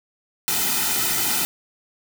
white noise with comb filter, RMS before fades -22 dBFS, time 0.48-1.45 s, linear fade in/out 0 ms, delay 1.8 ms, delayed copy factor -0.8, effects none

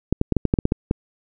clicks, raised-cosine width 3 ms, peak -4 dBFS, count 10, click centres 0.126 / 0.214 / 0.323 / 0.367 / 0.453 / 0.539 / 0.588 / 0.654 / 0.721 / 0.911 s, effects none

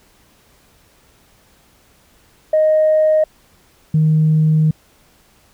sine tone pair in turn, 622 / 155.95 Hz, D#5 / D#3, -1 / +4 cents, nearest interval 2 octaves, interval 2395 cents, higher first, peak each -9 dBFS, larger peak neither, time 2.53-3.24 / 3.94-4.71 s, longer second, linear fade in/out 5 ms, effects tanh soft clip ceiling -6 dBFS + pink hiss -53 dBFS RMS until 5.53 s

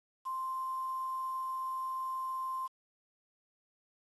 sine tone with quantisation, 1046.5 Hz, C6, in tune, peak -34 dBFS, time 0.25-2.68 s, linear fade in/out 20 ms, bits 9, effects AAC 32 kbps

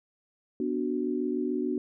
sine chord, B minor, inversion none, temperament equal, 246.9 / 293.7 / 370 Hz, B3 / D4 / F#4, 0 / 0 / 0 cents, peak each -31 dBFS, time 0.6-1.78 s, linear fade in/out 2 ms, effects none

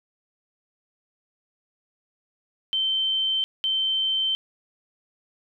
sine tone bursts at uneven times, 3103 Hz, G7, 18 cents flat, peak -21 dBFS, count 2, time 2.73-3.44 / 3.64-4.35 s, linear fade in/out 0 ms, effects none

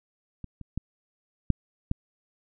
clicks, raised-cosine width 5 ms, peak -25 / -28 / -17 / -8 / -13 dBFS, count 5, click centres 0.443 / 0.613 / 0.776 / 1.503 / 1.914 s, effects none

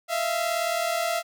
sawtooth tone pair together, 646.1 / 685 Hz, E5 / F5, -35 / -34 cents, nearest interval minor second, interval 101 cents, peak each -25 / -22 dBFS, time 0.08-1.23 s, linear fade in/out 50 ms, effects none

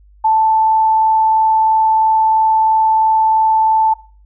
sine tone with frequency modulation, 880 Hz, A5, in tune, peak -9 dBFS, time 0.24-3.94 s, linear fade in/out 10 ms, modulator 23 Hz, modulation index 0.23, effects noise-tail reverb RT60 0.4 s tail -21 dB re dry + added 50 Hz sine -43 dBFS peak until 4.25 s

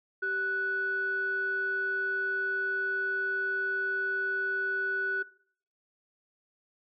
sine tone pair together, 387.5 / 1480 Hz, G4 / F#6, -20 / 0 cents, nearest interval octave + major seventh, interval 2320 cents, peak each -36 / -28 dBFS, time 0.22-5.23 s, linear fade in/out 10 ms, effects noise-tail reverb RT60 0.6 s tail -21 dB re dry + tanh soft clip ceiling -21 dBFS

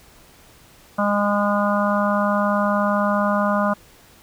harmonic tone with a mistuned harmonic, 204.5 Hz, G#3, 26 cents flat, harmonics 1 / 3 / 4 / 5 / 6 / 7, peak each -21 / -22 / -29 / -25 / -25 / -28 dBFS, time 0.98-3.74 s, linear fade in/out 10 ms, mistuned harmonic 7, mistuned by +15 cents, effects pink hiss -50 dBFS RMS until 4.22 s

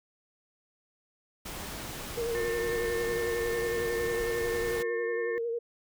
pink noise, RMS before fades -39 dBFS, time 1.45-4.83 s, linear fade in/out 10 ms
sine tone with vibrato, 466.2 Hz, A#4, in tune, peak -29 dBFS, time 2.17-5.59 s, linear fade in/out 10 ms, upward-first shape sine, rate 11 Hz, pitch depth 36 cents each way
harmonic tone, 358.9 Hz, F4, 47 cents sharp, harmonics 1 / 3 / 5 / 6, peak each -37 / -46 / -37 / -46 dBFS, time 2.35-5.38 s, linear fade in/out 0 ms
effects none

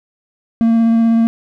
triangle tone with vibrato, 228.4 Hz, A#3, 35 cents flat, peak -7 dBFS, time 0.61-1.27 s, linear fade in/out 0 ms, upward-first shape square, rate 16 Hz, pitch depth 9 cents each way, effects none

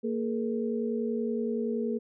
sine tone cluster, 231.7 / 424.9 / 475.5 Hz, A#3 / G#4 / A#4, -10 / +40 / +34 cents, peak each -30 / -32 / -35 dBFS, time 0.03-1.99 s, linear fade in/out 20 ms, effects none

